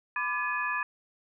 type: tone cluster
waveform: sine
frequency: 1002 / 1183 / 1708 / 2491 Hz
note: B5 / D6 / G#6 / D#7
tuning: +25 / +12 / +48 / +1 cents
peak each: -34 / -35 / -31 / -35 dBFS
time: 0.16-0.83 s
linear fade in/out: 2 ms
effects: none